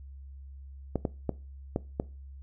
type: clicks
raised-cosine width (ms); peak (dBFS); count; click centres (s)
2; -14; 5; 0.957 / 1.052 / 1.293 / 1.761 / 1.999
effects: noise-tail reverb RT60 0.3 s tail -20 dB re dry + added 68 Hz sine -43 dBFS peak until 2.42 s